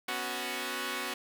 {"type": "chord", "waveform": "5% pulse", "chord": "B suspended second", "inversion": "none", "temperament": "equal", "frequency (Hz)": [246.9, 277.2, 370], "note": ["B3", "C#4", "F#4"], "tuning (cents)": [0, 0, 0], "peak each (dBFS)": [-27, -28, -25], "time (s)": [0.08, 1.14], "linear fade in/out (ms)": 5, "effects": []}